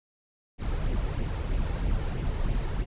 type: noise with flanger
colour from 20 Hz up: brown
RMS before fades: -28 dBFS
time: 0.58-2.86 s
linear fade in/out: 50 ms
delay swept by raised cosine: 0.34 to 2.34 ms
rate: 3.1 Hz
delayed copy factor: +0.5
effects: resampled to 8000 Hz